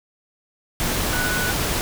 sine tone in noise, 1480 Hz, F#6, in tune, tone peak -24 dBFS, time 1.13-1.51 s, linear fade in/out 0 ms, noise pink, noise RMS -23 dBFS, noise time 0.8-1.81 s, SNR -4 dB, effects none

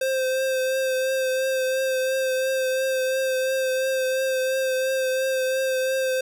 square tone with vibrato, 523.3 Hz, C5, in tune, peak -22 dBFS, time 0.01-6.21 s, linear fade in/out 5 ms, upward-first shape triangle, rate 2.9 Hz, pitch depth 25 cents each way, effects none

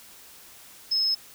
sine tone, 5180 Hz, E8, 31 cents flat, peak -21 dBFS, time 0.91-1.15 s, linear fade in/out 10 ms, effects white hiss -49 dBFS RMS until 1.34 s

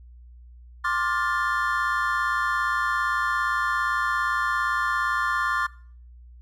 triangle chord, D minor seventh, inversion third, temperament just, 1057.2 / 1174.7 / 1409.6 / 1762 Hz, C6 / D6 / F6 / A6, +18 / 0 / +16 / +2 cents, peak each -26 dBFS, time 0.84-5.67 s, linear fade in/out 10 ms, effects noise-tail reverb RT60 0.5 s tail -21 dB re dry + added 60 Hz sine -44 dBFS peak until 6.41 s

